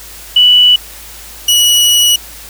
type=tone pair in turn; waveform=sine / sawtooth; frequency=2960 / 2928 Hz; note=F#7 / F#7; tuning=0 / -19 cents; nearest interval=unison; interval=19 cents; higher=first; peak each=-3 dBFS; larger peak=neither; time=0.36-0.76 / 1.48-2.16 s; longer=second; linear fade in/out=5 ms; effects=added 54 Hz sine -37 dBFS peak until 2.49 s + white hiss -32 dBFS RMS until 2.49 s